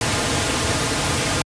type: noise with comb filter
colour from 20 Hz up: pink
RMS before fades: -20 dBFS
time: 0.01-1.42 s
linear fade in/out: 2 ms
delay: 5.3 ms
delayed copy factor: -0.5
effects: high-pass 80 Hz 12 dB/octave + resampled to 22050 Hz